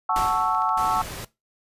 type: chord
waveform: sine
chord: F# minor seventh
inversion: none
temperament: equal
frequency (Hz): 740 / 880 / 1108.7 / 1318.5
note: F#5 / A5 / C#6 / E6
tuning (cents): 0 / 0 / 0 / 0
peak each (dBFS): -26 / -25 / -25 / -25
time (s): 0.09-1.02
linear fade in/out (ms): 5
type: noise with exponential decay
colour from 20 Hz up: pink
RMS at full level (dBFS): -29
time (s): 0.16-0.95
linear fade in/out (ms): 0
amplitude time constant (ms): 170
type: clicks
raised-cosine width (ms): 0.2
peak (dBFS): -27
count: 6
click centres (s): 0.162 / 0.283 / 0.327 / 0.548 / 0.62 / 0.692
type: noise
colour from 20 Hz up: pink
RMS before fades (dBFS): -35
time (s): 0.77-1.25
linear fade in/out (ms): 5
effects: noise-tail reverb RT60 0.2 s tail -18 dB re dry + resampled to 32000 Hz